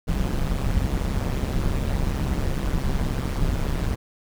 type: noise with amplitude modulation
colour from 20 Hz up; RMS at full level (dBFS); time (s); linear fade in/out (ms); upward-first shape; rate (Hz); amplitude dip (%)
brown; -20; 0.07-3.96; 20; sine; 136; 80
effects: none